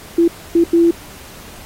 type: tone bursts at uneven times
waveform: sine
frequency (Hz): 337.7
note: E4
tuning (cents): +42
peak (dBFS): -8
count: 3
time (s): 0.18-0.28 / 0.55-0.64 / 0.73-0.91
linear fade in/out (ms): 5
effects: pink hiss -38 dBFS RMS until 1.65 s + AAC 48 kbps